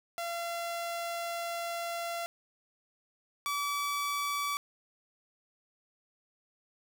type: tone pair in turn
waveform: sawtooth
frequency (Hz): 683 / 1148.7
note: F5 / D6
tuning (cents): -39 / -39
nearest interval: major sixth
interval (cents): 900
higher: second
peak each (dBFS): -30 / -27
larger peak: second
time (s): 0.18-2.26 / 3.46-4.57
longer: first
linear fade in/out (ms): 0
effects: 10-bit